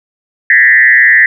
sine tone with frequency modulation, 1864.7 Hz, A#6, in tune, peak -3 dBFS, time 0.5-1.26 s, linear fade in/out 2 ms, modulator 127 Hz, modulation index 1.3, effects none

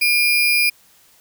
sine tone with sample-and-hold, 2400 Hz, D7, 37 cents sharp, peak -13 dBFS, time 0.01-0.7 s, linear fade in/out 10 ms, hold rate 7350 Hz, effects white hiss -53 dBFS RMS until 1.2 s

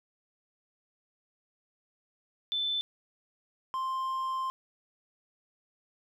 sine / triangle tone pair in turn, 3523 / 1050.3 Hz, A7 / C6, +1 / +6 cents, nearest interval octave + major sixth, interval 2095 cents, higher first, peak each -28 dBFS, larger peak neither, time 2.52-2.81 / 3.74-4.5 s, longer second, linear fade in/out 0 ms, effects none

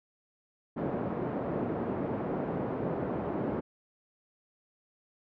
white band-pass noise, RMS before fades -33 dBFS, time 0.76-3.61 s, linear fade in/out 20 ms, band 130 to 450 Hz, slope 12 dB/octave, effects low-pass 2000 Hz 12 dB/octave

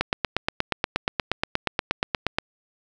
click train, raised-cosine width 0.3 ms, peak -5 dBFS, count 21, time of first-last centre 0.01-2.385 s, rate 8.42 Hz, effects none

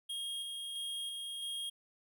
square tone with tremolo, 3253 Hz, G#7, 37 cents flat, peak -38 dBFS, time 0.09-1.7 s, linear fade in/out 10 ms, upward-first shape square, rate 1.5 Hz, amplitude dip 25%, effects none

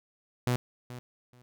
sawtooth tone with echo, 123.47 Hz, B2, in tune, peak -21 dBFS, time 0.47-0.56 s, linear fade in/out 0 ms, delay 430 ms, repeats 2, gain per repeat -15 dB, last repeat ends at 1.42 s, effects none

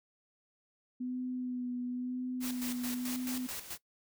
sine tone with vibrato, 249.7 Hz, B3, 19 cents sharp, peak -34 dBFS, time 1-3.47 s, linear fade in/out 10 ms, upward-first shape sine, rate 0.97 Hz, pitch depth 22 cents each way
white noise with tremolo, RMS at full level -40 dBFS, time 2.4-3.78 s, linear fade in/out 50 ms, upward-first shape square, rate 4.6 Hz, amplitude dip 65%
effects noise-tail reverb RT60 0.1 s tail -19 dB re dry

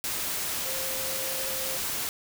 sine tone in noise, 528 Hz, C5, 16 cents sharp, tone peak -38 dBFS, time 0.66-1.77 s, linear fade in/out 0 ms, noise white, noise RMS -31 dBFS, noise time 0.04-2.09 s, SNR -10 dB, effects none

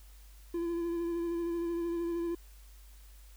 triangle tone with vibrato, 340 Hz, F4, 46 cents flat, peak -29 dBFS, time 0.54-2.35 s, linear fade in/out 5 ms, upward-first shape sine, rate 13 Hz, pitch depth 23 cents each way, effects added 50 Hz sine -51 dBFS peak until 3.36 s + white hiss -62 dBFS RMS until 3.36 s

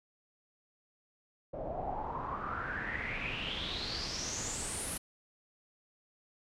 pink noise with low-pass filter sweep, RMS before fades -38 dBFS, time 1.53-4.98 s, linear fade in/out 10 ms, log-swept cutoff 570 to 11000 Hz, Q 7.4, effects none

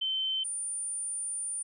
sine tone pair in turn, 3085 / 9245 Hz, G7 / D9, -28 / -28 cents, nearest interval octave + perfect fifth, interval 1900 cents, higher second, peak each -28 / -32 dBFS, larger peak first, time 0.01-0.44 / 0.44-1.63 s, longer second, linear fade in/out 10 ms, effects none

